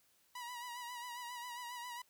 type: tone with vibrato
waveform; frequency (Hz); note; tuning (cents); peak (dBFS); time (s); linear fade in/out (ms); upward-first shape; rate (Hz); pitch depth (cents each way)
sawtooth; 970; B5; -31; -40; 0.35-2.02; 5; sine; 7.4; 48
effects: white hiss -72 dBFS RMS until 2.09 s